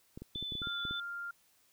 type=clicks; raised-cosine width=3 ms; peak=-31 dBFS; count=10; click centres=0.175 / 0.22 / 0.358 / 0.426 / 0.522 / 0.553 / 0.618 / 0.672 / 0.852 / 0.91 s
type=tone with vibrato; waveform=sine; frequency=3501 Hz; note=A7; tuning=9 cents flat; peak=-37 dBFS; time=0.35-1 s; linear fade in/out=2 ms; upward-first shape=sine; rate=3.8 Hz; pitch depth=12 cents each way
type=tone; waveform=sine; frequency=1396.9 Hz; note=F6; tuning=in tune; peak=-38 dBFS; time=0.62-1.31 s; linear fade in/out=5 ms
effects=white hiss -69 dBFS RMS until 1.72 s